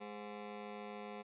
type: ring-modulated tone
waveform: 20% pulse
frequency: 311.1 Hz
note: D#4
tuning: in tune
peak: -37 dBFS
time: 0-1.23 s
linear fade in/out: 20 ms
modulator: 102 Hz
effects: resampled to 8000 Hz